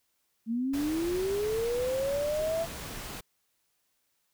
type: linear sweep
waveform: sine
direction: up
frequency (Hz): 220 to 673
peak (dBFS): -27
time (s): 0.46-2.67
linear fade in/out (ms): 50
type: noise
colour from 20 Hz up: pink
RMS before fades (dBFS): -40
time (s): 0.73-3.21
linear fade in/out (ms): 10
effects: white hiss -75 dBFS RMS until 4.33 s